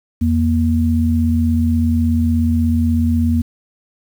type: tone pair together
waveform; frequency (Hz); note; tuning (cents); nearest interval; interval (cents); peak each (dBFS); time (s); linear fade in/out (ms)
sine; 84.3 / 236.4; E2 / A#3; +39 / +24; octave + tritone; 1785; -15; 0.21-3.42; 10
effects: 7-bit